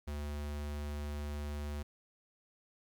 square tone, 73.42 Hz, D2, in tune, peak -38 dBFS, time 0.07-1.83 s, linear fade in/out 10 ms, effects 12-bit

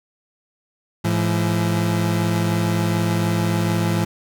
30% pulse tone pair together, 106.84 / 169.6 Hz, G#2 / E3, +50 / +50 cents, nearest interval minor sixth, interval 800 cents, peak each -18 dBFS, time 1.04-4.05 s, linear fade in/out 10 ms, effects none

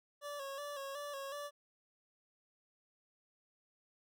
25% pulse tone with vibrato, 564 Hz, C#5, 30 cents sharp, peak -38 dBFS, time 0.21-1.51 s, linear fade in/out 50 ms, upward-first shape square, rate 2.7 Hz, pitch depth 48 cents each way, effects none

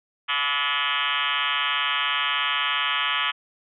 sine tone with frequency modulation, 2147 Hz, C7, 44 cents sharp, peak -21 dBFS, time 0.28-3.32 s, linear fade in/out 20 ms, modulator 143 Hz, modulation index 7.8, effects none

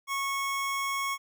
25% pulse tone, 1100 Hz, C#6, 14 cents flat, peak -25 dBFS, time 0.07-1.18 s, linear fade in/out 50 ms, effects none

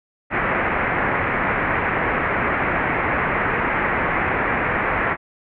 white low-pass noise, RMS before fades -21 dBFS, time 0.3-5.17 s, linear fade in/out 50 ms, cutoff 2200 Hz, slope 48 dB/octave, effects none

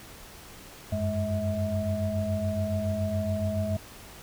sine tone cluster, 91.5 / 98.6 / 209.4 / 644 Hz, F#2 / G2 / G#3 / E5, -19 / +11 / +15 / -41 cents, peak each -31 dBFS, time 0.92-3.77 s, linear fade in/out 5 ms, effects tanh soft clip ceiling -15 dBFS + pink hiss -47 dBFS RMS until 4.22 s

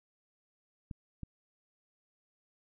clicks, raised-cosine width 5 ms, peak -28 dBFS, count 2, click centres 0.912 / 1.233 s, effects none

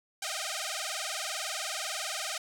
5% pulse tone with vibrato, 698.5 Hz, F5, in tune, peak -21 dBFS, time 0.22-2.38 s, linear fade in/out 5 ms, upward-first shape sine, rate 20 Hz, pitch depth 240 cents each way, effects none

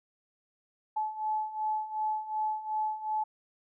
sine beating tone pair, 860 / 862.7 Hz, A5 / A5, -40 / -34 cents, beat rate 2.7 Hz, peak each -35 / -31 dBFS, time 0.96-3.24 s, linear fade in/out 10 ms, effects none

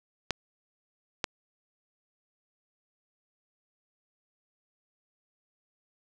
clicks, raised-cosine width 0.2 ms, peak -10 dBFS, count 2, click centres 0.307 / 1.242 s, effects none

